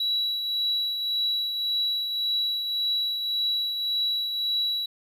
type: tone with tremolo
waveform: triangle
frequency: 3913 Hz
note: B7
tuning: 17 cents flat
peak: -19 dBFS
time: 0-4.86 s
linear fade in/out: 5 ms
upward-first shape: triangle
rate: 1.8 Hz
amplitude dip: 55%
effects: tanh soft clip ceiling -19 dBFS